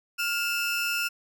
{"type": "tone pair together", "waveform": "30% pulse", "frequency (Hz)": [1407.4, 2637], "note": ["F6", "E7"], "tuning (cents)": [13, 0], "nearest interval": "major seventh", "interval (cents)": 1087, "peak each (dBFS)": -26, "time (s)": [0.18, 1.09], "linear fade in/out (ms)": 20, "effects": []}